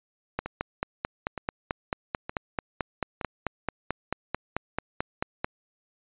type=two click trains; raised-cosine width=0.5 ms; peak=-18 / -12 dBFS; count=4 / 24; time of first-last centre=0.46-3.212 / 0.39-5.445 s; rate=1.09 / 4.55 Hz; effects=resampled to 8000 Hz